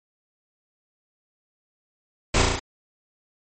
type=noise with echo; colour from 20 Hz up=pink; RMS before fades=-20 dBFS; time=2.34-2.42 s; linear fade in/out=5 ms; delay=35 ms; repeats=5; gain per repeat=-2 dB; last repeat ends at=2.595 s; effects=MP3 32 kbps